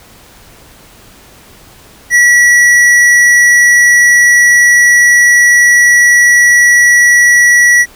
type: tone with hard clipping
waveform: sine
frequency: 1938 Hz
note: B6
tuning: 33 cents flat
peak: -5 dBFS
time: 2.1-7.86 s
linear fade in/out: 50 ms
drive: 10 dB
effects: pink hiss -39 dBFS RMS until 7.95 s